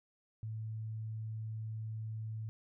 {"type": "tone", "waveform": "sine", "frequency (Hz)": 110, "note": "A2", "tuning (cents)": 0, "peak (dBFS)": -38, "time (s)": [0.43, 2.49], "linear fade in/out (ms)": 0, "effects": []}